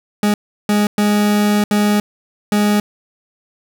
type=tone bursts at uneven times; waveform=40% pulse; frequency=207.7 Hz; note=G#3; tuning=in tune; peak=-11 dBFS; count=5; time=0.23-0.34 / 0.69-0.87 / 0.98-1.64 / 1.71-2 / 2.52-2.8 s; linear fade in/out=2 ms; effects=none